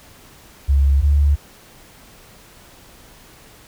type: tone pair in turn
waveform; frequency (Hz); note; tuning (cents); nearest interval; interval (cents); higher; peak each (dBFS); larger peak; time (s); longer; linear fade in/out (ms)
sine; 69.3 / 71.97; C#2 / D2; 0 / -34; minor second; 66; second; -11; neither; 0.68-1.02 / 1.02-1.36; neither; 20
effects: pink hiss -46 dBFS RMS until 3.67 s